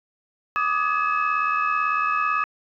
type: tone cluster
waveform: sine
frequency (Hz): 1172 / 1250 / 1683 / 2586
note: D6 / D#6 / G#6 / E7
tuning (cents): -4 / +8 / +23 / -34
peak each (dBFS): -25 / -22 / -28 / -28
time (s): 0.56-2.44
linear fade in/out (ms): 0
effects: tanh soft clip ceiling -11 dBFS